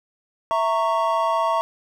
triangle chord, A# diminished, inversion second, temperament equal with one note detuned, 659.3 / 924.8 / 1108.7 Hz, E5 / A#5 / C#6, 0 / -14 / 0 cents, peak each -21 dBFS, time 0.51-1.61 s, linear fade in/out 0 ms, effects none

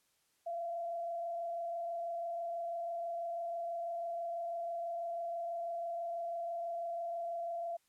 sine tone with frequency modulation, 682 Hz, F5, 41 cents flat, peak -36 dBFS, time 0.46-7.77 s, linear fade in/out 10 ms, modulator 26.1 Hz, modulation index 0.46, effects white hiss -75 dBFS RMS until 7.88 s + low-pass 12000 Hz 12 dB/octave

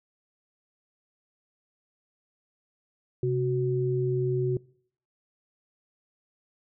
sine tone pair together, 130.81 / 370 Hz, C3 / F#4, 0 / 0 cents, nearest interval octave + tritone, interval 1800 cents, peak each -26 dBFS, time 3.23-4.57 s, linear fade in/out 2 ms, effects noise-tail reverb RT60 0.6 s tail -24 dB re dry

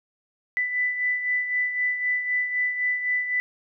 sine beating tone pair, 1989 / 1992.9 Hz, B6 / B6, +12 / +15 cents, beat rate 3.9 Hz, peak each -23 / -31 dBFS, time 0.57-3.4 s, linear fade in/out 0 ms, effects none

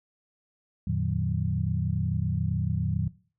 sine tone cluster, 86.3 / 113.5 / 151.2 / 182.2 Hz, F2 / A#2 / D#3 / F#3, -20 / -46 / -49 / -26 cents, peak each -30 dBFS, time 0.87-3.08 s, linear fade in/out 5 ms, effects noise-tail reverb RT60 0.4 s tail -19 dB re dry

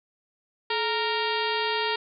harmonic tone with a mistuned harmonic, 464.6 Hz, A#4, 6 cents flat, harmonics 1 / 2 / 3 / 4 / 5 / 6 / 7 / 8 / 9 / 10, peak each -30 / -29 / -35 / -33 / -37 / -34 / -35 / -36 / -39 / -38 dBFS, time 0.7-1.96 s, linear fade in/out 5 ms, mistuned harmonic 1, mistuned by -130 cents, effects none

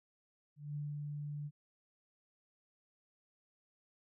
sine tone with ADSR envelope, 146.83 Hz, D3, in tune, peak -37 dBFS, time 0.56-1.51 s, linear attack 200 ms, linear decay 200 ms, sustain -2 dB, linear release 48 ms, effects none

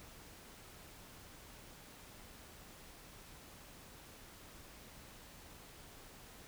silence, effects pink hiss -56 dBFS RMS until 6.47 s

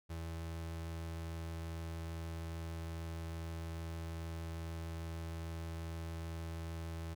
35% pulse tone, 82.41 Hz, E2, in tune, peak -39 dBFS, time 0.09-7.15 s, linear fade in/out 20 ms, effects none

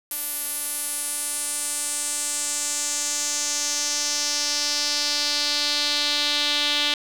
sawtooth tone with band-pass filter sweep, 293 Hz, D4, 4 cents flat, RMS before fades -25 dBFS, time 0.11-6.94 s, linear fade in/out 2 ms, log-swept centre 12000 to 3500 Hz, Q 3.2, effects 7-bit

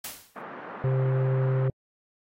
white noise with exponential decay, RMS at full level -33 dBFS, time 0.04-0.42 s, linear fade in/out 5 ms, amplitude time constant 82 ms
white band-pass noise, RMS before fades -40 dBFS, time 0.36-1.68 s, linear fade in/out 2 ms, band 180 to 1500 Hz, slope 24 dB/octave
harmonic tone, 131.4 Hz, C3, 8 cents sharp, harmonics 1 / 3 / 4, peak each -22 / -32 / -34 dBFS, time 0.84-1.7 s, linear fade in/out 2 ms
effects AAC 48 kbps

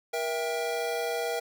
square chord, E diminished, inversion second, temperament just, 474.7 / 659.3 / 791.1 Hz, Bb4 / E5 / G5, +31 / 0 / +16 cents, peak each -32 / -34 / -36 dBFS, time 0.13-1.4 s, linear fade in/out 10 ms, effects none

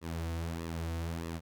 sawtooth tone with flanger, 82.9 Hz, E2, 10 cents sharp, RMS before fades -37 dBFS, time 0.01-1.41 s, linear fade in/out 50 ms, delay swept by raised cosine 1.3 to 5.1 ms, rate 1.6 Hz, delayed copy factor -0.65, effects none

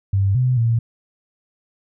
sine tone with pitch steps, 98 / 126.8 / 115.6 Hz, G2 / B2 / A#2, 0 / +46 / -14 cents, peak -14 dBFS, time 0.13-0.79 s, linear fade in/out 5 ms, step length 220 ms, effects none

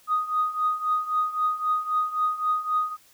sine tone with tremolo, 1244.5 Hz, D#6, in tune, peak -18 dBFS, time 0.07-2.97 s, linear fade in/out 50 ms, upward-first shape triangle, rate 3.8 Hz, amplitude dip 85%, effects tanh soft clip ceiling -14 dBFS + white hiss -57 dBFS RMS until 3.13 s

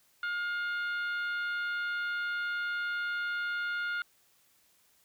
harmonic tone, 710 Hz, F5, 28 cents sharp, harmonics 2 / 3 / 4 / 5 / 6, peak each -31 / -46 / -47 / -47 / -52 dBFS, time 0.23-4.02 s, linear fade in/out 2 ms, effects white hiss -67 dBFS RMS until 5.04 s

